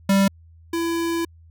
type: tone pair in turn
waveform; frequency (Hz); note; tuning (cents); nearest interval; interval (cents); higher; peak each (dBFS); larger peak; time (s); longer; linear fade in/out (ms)
square; 196 / 334.8; G3 / E4; 0 / +27; major sixth; 927; second; -15 / -22; first; 0.09-0.28 / 0.73-1.25; second; 5
effects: added 82 Hz sine -46 dBFS peak until 1.5 s